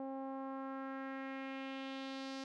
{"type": "tone with low-pass filter sweep", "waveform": "sawtooth", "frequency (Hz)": 268.3, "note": "C4", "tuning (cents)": 44, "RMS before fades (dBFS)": -44, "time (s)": [0, 2.44], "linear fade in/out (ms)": 2, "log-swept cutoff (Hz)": [720, 5200], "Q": 2.1, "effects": []}